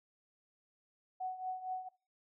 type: tone with tremolo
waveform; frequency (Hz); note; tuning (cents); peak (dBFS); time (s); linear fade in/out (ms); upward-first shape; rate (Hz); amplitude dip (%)
sine; 744; F#5; +9; -34; 1.2-1.89; 10; triangle; 4.3; 80
effects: noise-tail reverb RT60 0.3 s tail -20 dB re dry